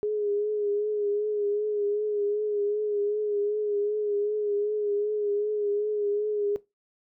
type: tone with vibrato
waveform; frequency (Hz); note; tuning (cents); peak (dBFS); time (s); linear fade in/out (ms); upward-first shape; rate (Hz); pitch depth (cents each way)
sine; 416.1; G#4; +3; -24; 0.03-6.56; 0; triangle; 2.6; 45
effects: noise-tail reverb RT60 0.2 s tail -18 dB re dry